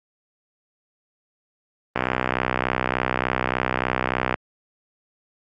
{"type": "click train", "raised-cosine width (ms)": 0.5, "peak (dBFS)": -5, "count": 152, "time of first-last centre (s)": [1.96, 4.342], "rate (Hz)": 63.4, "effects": ["high-pass 80 Hz 12 dB/octave", "Opus 32 kbps"]}